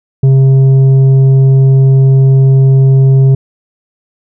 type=tone with tanh clipping; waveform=sine; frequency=134.2 Hz; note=C3; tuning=44 cents sharp; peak=-4 dBFS; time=0.23-3.35 s; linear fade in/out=5 ms; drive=6 dB; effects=none